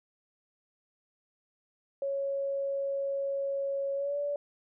sine tone with pitch glide, 553 to 576.5 Hz, C#5 to D5, -4 to -32 cents, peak -29 dBFS, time 2.02-4.36 s, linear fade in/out 2 ms, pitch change +72 cents, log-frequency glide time 3.95-4.18 s, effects none

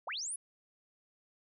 sine linear sweep, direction up, 466.2 to 10548 Hz, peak -36 dBFS, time 0.07-0.36 s, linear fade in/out 5 ms, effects none

